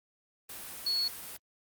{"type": "tone in noise", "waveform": "sine", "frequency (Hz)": 4372, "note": "C#8", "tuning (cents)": -25, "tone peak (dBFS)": -27, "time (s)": [0.86, 1.08], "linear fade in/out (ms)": 5, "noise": "white", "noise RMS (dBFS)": -43, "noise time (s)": [0.49, 1.37], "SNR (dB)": 13, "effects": ["Opus 32 kbps"]}